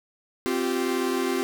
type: chord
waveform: 45% pulse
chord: C suspended fourth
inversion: none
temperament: equal with one note detuned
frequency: 261.6 / 349.2 / 388.4 Hz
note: C4 / F4 / G4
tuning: 0 / 0 / -16 cents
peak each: -28 dBFS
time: 0.46-1.43 s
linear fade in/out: 0 ms
effects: none